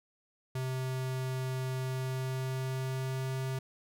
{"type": "tone with pitch glide", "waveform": "square", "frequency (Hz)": [130, 131.66], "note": ["C3", "C3"], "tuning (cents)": [-11, 11], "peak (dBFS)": -33, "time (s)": [0.55, 3.59], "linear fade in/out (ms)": 5, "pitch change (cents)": 22, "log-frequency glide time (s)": [1.79, 3.38], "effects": []}